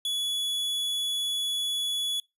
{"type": "tone", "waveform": "45% pulse", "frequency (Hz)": 3399, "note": "G#7", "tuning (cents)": 39, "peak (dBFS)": -27, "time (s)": [0.05, 2.2], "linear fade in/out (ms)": 2, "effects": ["noise-tail reverb RT60 0.2 s tail -24 dB re dry", "resampled to 32000 Hz"]}